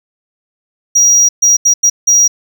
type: tone bursts at uneven times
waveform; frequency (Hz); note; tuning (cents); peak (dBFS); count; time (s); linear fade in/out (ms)
triangle; 5740; F8; +47; -4; 5; 0.95-1.29 / 1.42-1.57 / 1.65-1.74 / 1.83-1.9 / 2.07-2.28; 10
effects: none